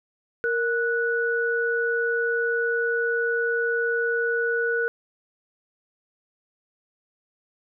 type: tone pair together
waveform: sine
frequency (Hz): 465.4 / 1475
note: A#4 / F#6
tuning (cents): -3 / -6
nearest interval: octave + minor sixth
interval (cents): 1997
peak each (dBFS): -24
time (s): 0.44-4.88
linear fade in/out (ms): 0
effects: none